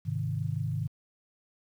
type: chord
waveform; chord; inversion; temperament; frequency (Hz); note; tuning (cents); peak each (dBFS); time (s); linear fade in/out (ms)
sine; Ab major; none; equal; 103.83 / 130.81 / 155.56; Ab2 / C3 / Eb3; 0 / 0 / 0; -33; 0.05-0.88; 20
effects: 10-bit